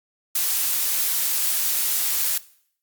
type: noise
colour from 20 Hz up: blue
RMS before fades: -22 dBFS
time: 0.35-2.38 s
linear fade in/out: 5 ms
effects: noise-tail reverb RT60 0.6 s tail -19 dB re dry + Opus 48 kbps